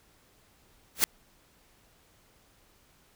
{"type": "noise with exponential growth", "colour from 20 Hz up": "white", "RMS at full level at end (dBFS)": -18, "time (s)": [0.95, 1.04], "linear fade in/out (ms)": 0, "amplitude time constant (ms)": 18, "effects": ["pink hiss -63 dBFS RMS until 3.15 s"]}